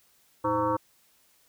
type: tone with frequency modulation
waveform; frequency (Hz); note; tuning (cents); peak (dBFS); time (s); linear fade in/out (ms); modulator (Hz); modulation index
sine; 720; F#5; -47; -23; 0.44-0.77; 10; 202; 2.4
effects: white hiss -64 dBFS RMS until 1.48 s